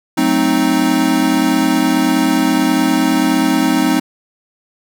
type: chord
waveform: square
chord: F# diminished seventh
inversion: none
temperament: equal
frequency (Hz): 185 / 220 / 261.6 / 311.1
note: F#3 / A3 / C4 / Eb4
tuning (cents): 0 / 0 / 0 / 0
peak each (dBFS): -22 / -21 / -16 / -16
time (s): 0.17-4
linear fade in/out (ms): 10
effects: none